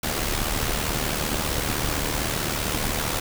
pink noise with amplitude modulation, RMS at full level -23 dBFS, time 0.03-3.2 s, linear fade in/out 5 ms, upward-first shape sine, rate 75.5 Hz, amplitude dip 60%, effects none

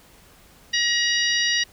harmonic tone with a mistuned harmonic, 949 Hz, A#5, 31 cents sharp, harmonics 2 / 3 / 4 / 5 / 6, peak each -23 / -25 / -26 / -27 / -28 dBFS, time 0.73-1.64 s, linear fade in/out 10 ms, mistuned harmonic 3, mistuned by +20 cents, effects pink hiss -52 dBFS RMS until 1.72 s

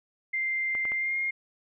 sine tone with pitch glide, 2093 to 2131 Hz, C7 to C7, 0 to +31 cents, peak -26 dBFS, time 0.33-1.31 s, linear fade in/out 10 ms, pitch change +31 cents, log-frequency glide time 0.95-1.17 s
clicks, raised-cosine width 0.5 ms, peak -25 dBFS, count 3, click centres 0.751 / 0.853 / 0.919 s
effects none

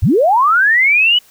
sine linear sweep, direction up, 56.5 to 3000 Hz, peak -8 dBFS, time 0.02-1.19 s, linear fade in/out 10 ms, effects white hiss -48 dBFS RMS until 1.3 s

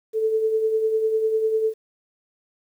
sine tone with tremolo, 440 Hz, A4, in tune, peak -16 dBFS, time 0.13-1.74 s, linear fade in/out 50 ms, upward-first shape triangle, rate 10 Hz, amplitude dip 55%, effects 9-bit

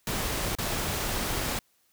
pink noise with dropouts, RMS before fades -30 dBFS, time 0.07-1.59 s, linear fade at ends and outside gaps 2 ms, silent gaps 0.552-0.585 s, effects white hiss -68 dBFS RMS until 1.92 s

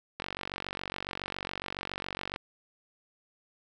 click train, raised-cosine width 0.3 ms, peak -18 dBFS, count 103, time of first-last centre 0.2-2.361 s, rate 47.2 Hz, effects none

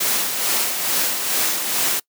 white noise with tremolo, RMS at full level -19 dBFS, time 0-2 s, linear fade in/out 10 ms, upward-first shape sine, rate 2.3 Hz, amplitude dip 45%, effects noise-tail reverb RT60 0.1 s tail -24 dB re dry + high-pass 200 Hz 12 dB/octave

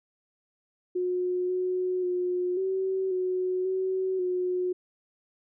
sine tone with pitch steps, 361.8 / 366.5 / 359.8 / 380.3 / 368.2 / 376.5 / 363.1 Hz, F#4 / F#4 / F#4 / F#4 / F#4 / F#4 / F#4, -39 / -16 / -48 / +48 / -8 / +30 / -33 cents, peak -25 dBFS, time 0.95-4.73 s, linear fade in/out 10 ms, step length 540 ms, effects none

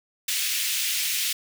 pink high-pass noise, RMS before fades -26 dBFS, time 0.28-1.33 s, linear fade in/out 5 ms, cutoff 2300 Hz, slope 24 dB/octave, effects none

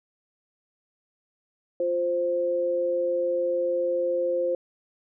sine tone pair together, 350.3 / 523.3 Hz, F4 / C5, +5 / 0 cents, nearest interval perfect fifth, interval 695 cents, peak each -30 / -23 dBFS, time 1.8-4.55 s, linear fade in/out 2 ms, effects none

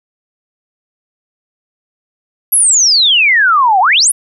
sine exponential two-way sweep, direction down then up, 11720 to 721 to 11720 Hz, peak -6 dBFS, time 2.52-4.12 s, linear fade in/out 10 ms, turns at 3.8 s, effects none

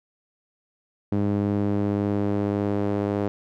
sawtooth tone with band-pass filter sweep, 101.8 Hz, G#2, 34 cents flat, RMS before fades -24 dBFS, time 1.12-3.28 s, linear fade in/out 0 ms, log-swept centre 260 to 420 Hz, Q 1.2, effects none

